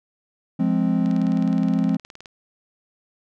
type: chord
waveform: triangle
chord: F minor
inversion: none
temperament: just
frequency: 174.61 / 209.5 / 261.9 Hz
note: F3 / Ab3 / C4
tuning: 0 / +15 / +2 cents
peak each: -20 dBFS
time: 0.59-1.97 s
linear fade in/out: 10 ms
type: click train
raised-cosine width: 0.2 ms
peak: -23 dBFS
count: 24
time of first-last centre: 1.06-2.258 s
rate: 19.2 Hz
effects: none